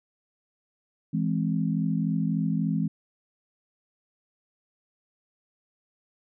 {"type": "chord", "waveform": "sine", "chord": "E augmented", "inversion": "none", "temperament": "equal with one note detuned", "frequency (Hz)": [164.81, 208.4, 261.6], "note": ["E3", "G#3", "B#3"], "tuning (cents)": [0, 6, 0], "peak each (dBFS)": [-26, -28, -30], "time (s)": [1.13, 2.88], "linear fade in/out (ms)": 10, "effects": []}